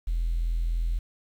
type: tone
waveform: triangle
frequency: 41.79 Hz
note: E1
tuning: 24 cents sharp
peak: -20 dBFS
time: 0.07-0.99 s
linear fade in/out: 10 ms
effects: tanh soft clip ceiling -21 dBFS + 9-bit